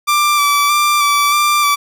sawtooth tone with vibrato, 1170 Hz, D6, 7 cents flat, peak -7 dBFS, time 0.07-1.76 s, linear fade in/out 20 ms, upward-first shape square, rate 1.6 Hz, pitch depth 19 cents each way, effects none

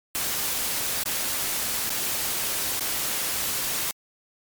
white noise with dropouts, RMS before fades -27 dBFS, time 0.15-3.91 s, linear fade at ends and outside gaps 0 ms, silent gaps 1.034-1.058 / 1.894-1.903 / 2.795-2.808 s, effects MP3 96 kbps

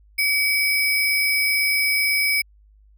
sine tone with sample-and-hold, 2274 Hz, C#7, 44 cents sharp, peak -17 dBFS, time 0.18-2.42 s, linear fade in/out 10 ms, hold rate 7350 Hz, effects added 51 Hz sine -50 dBFS peak until 2.97 s

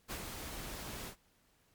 pink noise with ADSR envelope, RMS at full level -40 dBFS, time 0.08-1.16 s, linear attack 34 ms, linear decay 81 ms, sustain -4 dB, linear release 92 ms, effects pink hiss -71 dBFS RMS until 1.74 s + MP3 96 kbps

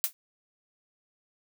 blue noise with exponential decay, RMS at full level -22 dBFS, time 0.04-0.13 s, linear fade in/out 0 ms, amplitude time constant 18 ms, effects none

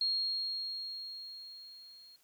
sine tone with level ramp, 4260 Hz, C8, 30 cents sharp, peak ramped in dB -28 to -54 dBFS, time 0.01-2.16 s, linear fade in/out 2 ms, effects white hiss -69 dBFS RMS until 2.23 s

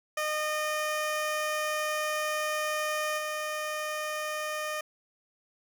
15% pulse tone with level steps, 611 Hz, D#5, 32 cents flat, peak -22 / -25 dBFS, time 0.17-4.81 s, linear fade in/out 5 ms, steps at 3.17 s, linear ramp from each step 20 ms, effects none

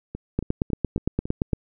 two click trains, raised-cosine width 3 ms, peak -19 / -9 dBFS, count 6 / 11, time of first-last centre 0.15-1.531 / 0.39-1.533 s, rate 3.62 / 8.75 Hz, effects none

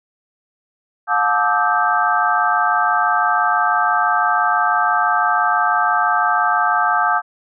sine tone cluster, 716 / 869 / 1180 / 1286 / 1567 Hz, F5 / A5 / D6 / E6 / G6, +43 / -22 / +8 / -43 / -1 cents, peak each -20 dBFS, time 1.07-7.22 s, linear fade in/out 50 ms, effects none

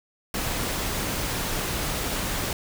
pink noise, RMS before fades -28 dBFS, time 0.34-2.53 s, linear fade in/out 2 ms, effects none

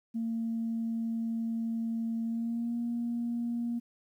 sine tone with pitch glide, 227.9 to 236.3 Hz, A#3 to A#3, -39 to +24 cents, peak -29 dBFS, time 0.14-3.8 s, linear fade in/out 20 ms, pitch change +63 cents, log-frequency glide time 2.24-2.76 s, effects tanh soft clip ceiling -25 dBFS + 11-bit

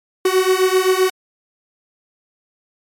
45% pulse beating tone pair, 370 / 377.7 Hz, F#4 / F#4, 0 / +36 cents, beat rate 7.7 Hz, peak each -16 dBFS, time 0.25-1.1 s, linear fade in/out 5 ms, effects MP3 64 kbps

